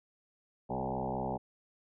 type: tone with frequency modulation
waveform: sine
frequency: 493.9 Hz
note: B4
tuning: in tune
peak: -32 dBFS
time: 0.69-1.38 s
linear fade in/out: 20 ms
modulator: 64.7 Hz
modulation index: 6
effects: none